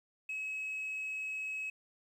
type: tone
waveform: sine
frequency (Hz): 2566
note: E7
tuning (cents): -47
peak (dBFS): -34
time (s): 0.29-1.7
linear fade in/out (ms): 5
effects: tanh soft clip ceiling -34 dBFS + 11-bit